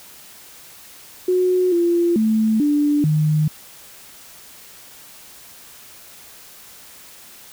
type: tone with pitch steps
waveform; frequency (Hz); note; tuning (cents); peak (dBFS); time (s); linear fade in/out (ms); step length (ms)
sine; 365.5 / 343.9 / 219.2 / 293.2 / 153.1; F#4 / F4 / A3 / D4 / D#3; -21 / -27 / -6 / -3 / -28; -14; 1.28-3.48; 5; 440
effects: white hiss -43 dBFS RMS until 7.52 s